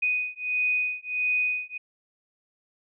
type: beating tone pair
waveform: sine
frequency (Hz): 2489 / 2490.5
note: D#7 / D#7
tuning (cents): 0 / +1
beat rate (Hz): 1.5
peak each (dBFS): -27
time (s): 0.02-1.78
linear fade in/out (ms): 10
effects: none